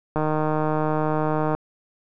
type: click train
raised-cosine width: 1 ms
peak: -10 dBFS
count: 215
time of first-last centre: 0.16-1.55 s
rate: 154 Hz
effects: none